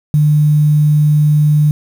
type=tone with quantisation; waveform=sine; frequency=150 Hz; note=D3; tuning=37 cents sharp; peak=-7 dBFS; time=0.14-1.71 s; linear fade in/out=0 ms; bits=6; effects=none